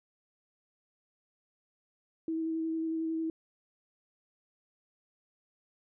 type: tone with vibrato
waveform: sine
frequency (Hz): 323.3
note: E4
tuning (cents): -34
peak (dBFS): -30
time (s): 2.28-3.3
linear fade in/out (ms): 2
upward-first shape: square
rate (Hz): 11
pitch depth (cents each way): 10
effects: none